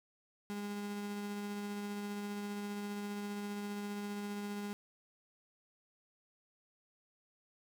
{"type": "tone with tremolo", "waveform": "35% pulse", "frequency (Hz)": 204.6, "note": "G#3", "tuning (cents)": -26, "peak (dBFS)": -36, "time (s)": [0.5, 4.73], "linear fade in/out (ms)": 0, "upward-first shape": "triangle", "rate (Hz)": 15, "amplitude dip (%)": 25, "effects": []}